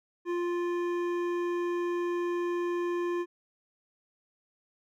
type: tone with hard clipping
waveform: sine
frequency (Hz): 349.2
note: F4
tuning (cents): 0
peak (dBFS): -30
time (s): 0.25-3.26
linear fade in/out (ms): 50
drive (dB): 12
effects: none